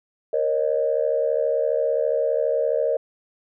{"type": "tone cluster", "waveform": "sine", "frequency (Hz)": [469.1, 544, 616], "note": ["A#4", "C#5", "D#5"], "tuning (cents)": [11, -33, -17], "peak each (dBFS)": -23, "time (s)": [0.33, 2.97], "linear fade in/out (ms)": 5, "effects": ["tanh soft clip ceiling -9 dBFS"]}